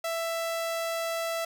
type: tone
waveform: sawtooth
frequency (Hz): 663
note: E5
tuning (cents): +10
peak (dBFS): -25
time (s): 0.04-1.45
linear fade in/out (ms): 5
effects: none